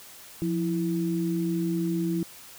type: tone pair together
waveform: sine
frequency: 174.61 / 329.6 Hz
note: F3 / E4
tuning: 0 / 0 cents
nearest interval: major seventh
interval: 1100 cents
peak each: -27 dBFS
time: 0.42-2.23 s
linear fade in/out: 0 ms
effects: white hiss -47 dBFS RMS until 2.58 s